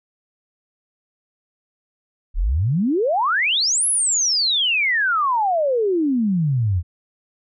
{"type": "exponential two-way sweep", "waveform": "sine", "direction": "up then down", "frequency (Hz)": [33.56, 11175, 81.8], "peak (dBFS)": -16, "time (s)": [2.34, 6.83], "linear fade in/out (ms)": 50, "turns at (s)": 3.87, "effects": []}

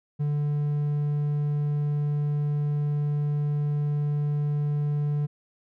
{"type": "tone", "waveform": "triangle", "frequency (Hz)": 146.83, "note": "D3", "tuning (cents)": 0, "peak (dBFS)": -21, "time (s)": [0.19, 5.27], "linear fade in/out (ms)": 20, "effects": []}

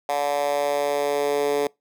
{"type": "tone with high-pass filter sweep", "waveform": "10% pulse", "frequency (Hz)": 144, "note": "D3", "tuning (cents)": -34, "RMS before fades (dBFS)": -23, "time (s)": [0.09, 1.67], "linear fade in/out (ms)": 2, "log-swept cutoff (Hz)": [670, 400], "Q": 3.4, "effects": ["noise-tail reverb RT60 0.2 s tail -25 dB re dry"]}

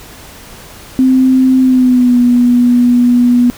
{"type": "tone with pitch glide", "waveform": "sine", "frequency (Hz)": [259.8, 243.8], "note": ["C4", "B3"], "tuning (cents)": [-12, -22], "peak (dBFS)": -5, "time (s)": [0.99, 3.5], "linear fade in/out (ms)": 0, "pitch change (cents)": -110, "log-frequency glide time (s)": [1.61, 2.18], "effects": ["pink hiss -34 dBFS RMS until 3.57 s"]}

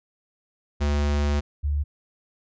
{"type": "tone pair in turn", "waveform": ["square", "sine"], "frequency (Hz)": [72.7, 72.7], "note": ["D2", "D2"], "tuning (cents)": [-17, -17], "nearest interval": "unison", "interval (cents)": 0, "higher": "neither", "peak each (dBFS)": -21, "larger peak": "neither", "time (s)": [[0.8, 1.41], [1.63, 1.84]], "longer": "first", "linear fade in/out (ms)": 20, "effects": ["resampled to 16000 Hz"]}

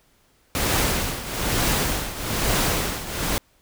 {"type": "noise with tremolo", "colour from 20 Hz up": "pink", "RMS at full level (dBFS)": -20, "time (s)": [0.55, 3.38], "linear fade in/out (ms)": 0, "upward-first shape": "triangle", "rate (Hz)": 1.1, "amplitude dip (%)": 80, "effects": ["pink hiss -61 dBFS RMS until 3.61 s"]}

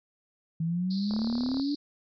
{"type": "exponential sweep", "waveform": "sine", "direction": "up", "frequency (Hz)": [160.1, 293.7], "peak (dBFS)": -26, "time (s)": [0.6, 1.75], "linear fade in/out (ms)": 5}
{"type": "band-pass noise", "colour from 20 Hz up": "pink", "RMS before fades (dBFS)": -43, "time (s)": [0.9, 1.76], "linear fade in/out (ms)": 10, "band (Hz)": [4000, 4900], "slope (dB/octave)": 96}
{"type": "click train", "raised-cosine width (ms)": 1, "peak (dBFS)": -26, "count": 19, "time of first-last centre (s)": [1.11, 1.598], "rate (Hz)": 36.9}
{"effects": []}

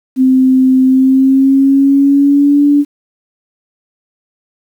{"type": "tone with pitch glide", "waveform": "sine", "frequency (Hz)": [260, 288.5], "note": ["C4", "D4"], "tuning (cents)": [-11, -31], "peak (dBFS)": -5, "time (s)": [0.16, 2.85], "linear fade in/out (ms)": 50, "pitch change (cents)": 180, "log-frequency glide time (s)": [0.85, 2.64], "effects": ["7-bit"]}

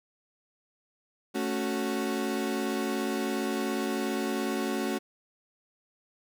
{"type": "chord", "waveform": "35% pulse", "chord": "F# minor", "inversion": "first", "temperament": "equal", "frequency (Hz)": [220, 277.2, 370], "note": ["A3", "C#4", "F#4"], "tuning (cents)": [0, 0, 0], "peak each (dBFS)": -31, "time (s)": [1.34, 4.99], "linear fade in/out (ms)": 20, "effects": []}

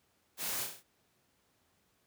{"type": "noise with echo", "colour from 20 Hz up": "white", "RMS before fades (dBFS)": -38, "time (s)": [0.37, 0.67], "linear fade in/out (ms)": 50, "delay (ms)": 33, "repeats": 5, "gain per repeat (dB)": -4, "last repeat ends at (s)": 0.835, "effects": ["pink hiss -73 dBFS RMS until 2.06 s", "high-pass 80 Hz 12 dB/octave"]}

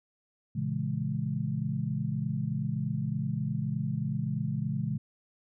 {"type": "chord", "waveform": "sine", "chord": "A# half-diminished seventh", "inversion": "none", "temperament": "just", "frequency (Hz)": [116.54, 139.85, 167.82, 209.8], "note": ["A#2", "C#3", "E3", "G#3"], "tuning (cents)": [0, 16, 31, 18], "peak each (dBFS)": [-35, -32, -35, -35], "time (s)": [0.55, 4.98], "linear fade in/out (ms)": 10, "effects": []}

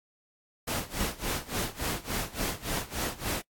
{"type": "noise with tremolo", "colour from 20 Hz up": "pink", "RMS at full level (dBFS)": -30, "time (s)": [0.67, 3.42], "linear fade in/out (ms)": 10, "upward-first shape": "sine", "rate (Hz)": 3.5, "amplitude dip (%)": 90, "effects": ["noise-tail reverb RT60 0.1 s tail -25 dB re dry", "AAC 64 kbps"]}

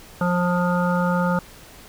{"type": "harmonic tone", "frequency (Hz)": 177.3, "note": "F3", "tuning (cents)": 26, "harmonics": [1, 3, 5, 7, 8], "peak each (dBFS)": [-20, -25, -27, -28, -29], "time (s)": [0.21, 1.39], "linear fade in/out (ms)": 2, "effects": ["pink hiss -45 dBFS RMS until 1.88 s"]}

